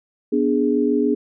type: chord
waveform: sine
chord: G# diminished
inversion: first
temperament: equal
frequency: 246.9 / 293.7 / 415.3 Hz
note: B3 / D4 / G#4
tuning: 0 / 0 / 0 cents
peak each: -20 dBFS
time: 0.32-1.15 s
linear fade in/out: 10 ms
effects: none

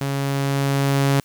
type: tone with level ramp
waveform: sawtooth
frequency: 138.59 Hz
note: C#3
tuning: in tune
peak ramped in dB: -18 to -11 dBFS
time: 0.01-1.2 s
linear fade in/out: 2 ms
effects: white hiss -55 dBFS RMS until 1.24 s

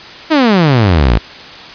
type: exponential sweep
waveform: sawtooth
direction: down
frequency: 330.6 to 50.2 Hz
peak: -3 dBFS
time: 0.3-1.19 s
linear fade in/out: 20 ms
effects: white hiss -31 dBFS RMS until 1.74 s + resampled to 11025 Hz

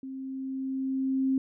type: tone with level ramp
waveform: sine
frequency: 265.5 Hz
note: C4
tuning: 25 cents sharp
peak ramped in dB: -36 to -22 dBFS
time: 0.03-1.38 s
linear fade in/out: 2 ms
effects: none

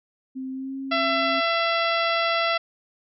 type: tone with pitch glide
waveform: sine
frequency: 262 to 269.4 Hz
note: C4 to C#4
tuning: +2 to -49 cents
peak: -29 dBFS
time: 0.35-1.41 s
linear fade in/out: 20 ms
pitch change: +49 cents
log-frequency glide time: 0.51-0.75 s
type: harmonic tone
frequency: 671 Hz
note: E5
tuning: 31 cents sharp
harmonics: 1 / 2 / 3 / 4 / 5 / 6 / 7 / 8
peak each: -25 / -25 / -28 / -30 / -31 / -36 / -35 / -41 dBFS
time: 0.91-2.58 s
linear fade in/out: 10 ms
effects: none

